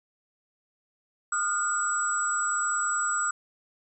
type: tone cluster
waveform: sine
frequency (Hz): 1226 / 1429 / 7790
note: D#6 / F6 / B8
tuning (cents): -26 / +39 / -25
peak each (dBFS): -29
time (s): 1.32-3.31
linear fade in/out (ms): 5
effects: none